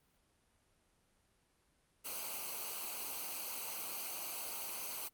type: noise with comb filter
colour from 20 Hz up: white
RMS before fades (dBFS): -42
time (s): 2.04-5.09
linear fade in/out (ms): 20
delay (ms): 0.56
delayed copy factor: -0.8
effects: pink hiss -74 dBFS RMS until 5.13 s + Opus 32 kbps